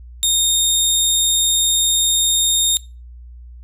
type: tone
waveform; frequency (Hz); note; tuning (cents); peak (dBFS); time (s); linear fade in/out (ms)
20% pulse; 3685; A#7; -21; -8; 0.23-2.77; 0
effects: noise-tail reverb RT60 0.3 s tail -21 dB re dry + added 60 Hz sine -35 dBFS peak until 3.63 s